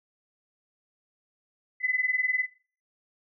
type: tone pair together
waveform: sine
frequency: 2005 / 2025 Hz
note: B6 / B6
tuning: +26 / +43 cents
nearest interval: unison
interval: 17 cents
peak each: -27 / -27 dBFS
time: 1.8-2.47 s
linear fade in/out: 50 ms
effects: noise-tail reverb RT60 0.4 s tail -21 dB re dry